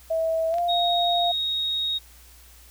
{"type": "tone with pitch glide", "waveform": "sine", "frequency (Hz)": [650, 696.7], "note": ["E5", "F5"], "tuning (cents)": [-24, -4], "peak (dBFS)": -21, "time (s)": [0.1, 1.32], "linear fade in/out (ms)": 10, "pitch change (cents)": 120, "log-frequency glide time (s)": [0.5, 0.58]}
{"type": "clicks", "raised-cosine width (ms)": 0.2, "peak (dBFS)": -24, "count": 2, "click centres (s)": [0.541, 0.584]}
{"type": "tone", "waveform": "sine", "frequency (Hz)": 3756, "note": "A#7", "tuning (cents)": 12, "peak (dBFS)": -23, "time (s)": [0.68, 1.99], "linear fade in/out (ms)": 20}
{"effects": ["added 60 Hz sine -50 dBFS peak until 2.7 s", "white hiss -52 dBFS RMS until 2.7 s"]}